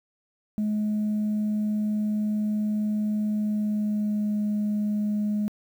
sine tone with pitch glide, 211.7 to 209.3 Hz, G#3 to G#3, +33 to +14 cents, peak -21 dBFS, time 0.58-5.48 s, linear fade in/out 0 ms, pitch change -19 cents, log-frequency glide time 3.27-4.38 s, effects tanh soft clip ceiling -21 dBFS + 9-bit

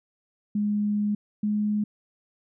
sine tone pair in turn, 207.7 / 209.7 Hz, G#3 / G#3, 0 / +17 cents, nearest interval unison, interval 17 cents, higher second, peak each -22 / -22 dBFS, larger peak neither, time 0.55-1.15 / 1.43-1.84 s, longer first, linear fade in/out 5 ms, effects none

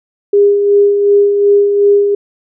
sine tone with tremolo, 405.7 Hz, G#4, 41 cents flat, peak -4 dBFS, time 0.33-2.15 s, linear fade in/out 5 ms, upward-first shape sine, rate 2.7 Hz, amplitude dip 45%, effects none

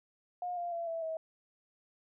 sine tone with pitch steps, 715 / 696.3 / 678 / 660.2 / 642.9 Hz, F5 / F5 / E5 / E5 / E5, +41 / -5 / +49 / +2 / -43 cents, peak -34 dBFS, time 0.42-1.17 s, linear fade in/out 2 ms, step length 150 ms, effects none

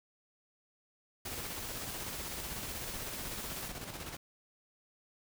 pink noise with tremolo, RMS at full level -42 dBFS, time 1.25-4.17 s, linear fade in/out 5 ms, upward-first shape square, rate 16 Hz, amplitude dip 45%
white noise, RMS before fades -44 dBFS, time 1.25-3.69 s, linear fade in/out 10 ms
effects none

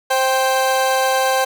30% pulse tone pair together, 526 / 784.7 Hz, C5 / G5, +9 / +2 cents, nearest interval perfect fifth, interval 693 cents, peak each -15 dBFS, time 0.1-1.45 s, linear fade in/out 10 ms, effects none

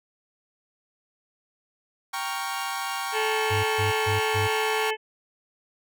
sawtooth chord, G half-diminished seventh, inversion none, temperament equal, 784 / 932.3 / 1108.7 / 1396.9 Hz, G5 / Bb5 / Db6 / F6, 0 / 0 / 0 / 0 cents, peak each -29 / -31 / -29 / -33 dBFS, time 2.13-4.91 s, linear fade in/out 10 ms
harmonic tone, 435.1 Hz, A4, 19 cents flat, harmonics 1 / 2 / 4 / 5 / 6 / 7, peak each -27 / -30 / -33 / -34 / -35 / -35 dBFS, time 3.12-4.97 s, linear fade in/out 50 ms
triangle tone bursts, 100.8 Hz, G2, 49 cents sharp, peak -23 dBFS, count 4, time 3.5-4.48 s, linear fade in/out 20 ms, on 140 ms, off 140 ms
effects none

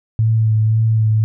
sine tone with vibrato, 110.3 Hz, A2, 5 cents sharp, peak -11 dBFS, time 0.19-1.24 s, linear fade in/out 0 ms, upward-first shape sine, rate 1.9 Hz, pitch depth 23 cents each way, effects none

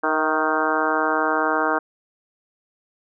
harmonic tone with a mistuned harmonic, 155.9 Hz, D#3, 4 cents sharp, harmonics 2 / 3 / 4 / 5 / 6 / 7 / 8 / 9 / 10, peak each -27 / -27 / -27 / -27 / -27 / -27 / -27 / -27 / -27 dBFS, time 0.03-1.79 s, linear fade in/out 10 ms, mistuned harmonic 4, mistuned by +39 cents, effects none

